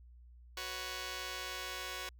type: chord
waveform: 5% pulse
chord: F# suspended fourth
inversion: none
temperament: just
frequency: 370 / 493.3 / 555 Hz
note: F#4 / B4 / C#5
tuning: 0 / -2 / +2 cents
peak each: -34 dBFS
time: 0.57-2.09 s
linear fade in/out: 2 ms
effects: added 60 Hz sine -54 dBFS peak until 2.19 s